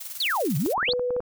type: noise with tremolo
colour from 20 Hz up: blue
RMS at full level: -35 dBFS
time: 0-0.74 s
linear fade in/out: 10 ms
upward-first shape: square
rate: 20 Hz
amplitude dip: 50%
type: exponential two-way sweep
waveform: sine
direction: down then up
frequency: 4699 to 128.5 to 4699 Hz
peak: -22 dBFS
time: 0.2-0.93 s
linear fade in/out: 5 ms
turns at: 0.57 s
type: clicks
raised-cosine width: 1 ms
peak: -22 dBFS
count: 9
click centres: 0.662 / 0.779 / 0.829 / 0.89 / 0.935 / 0.995 / 1.106 / 1.165 / 1.204 s
type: tone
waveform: sine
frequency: 493.9 Hz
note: B4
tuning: in tune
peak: -23 dBFS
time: 0.88-1.2 s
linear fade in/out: 2 ms
effects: none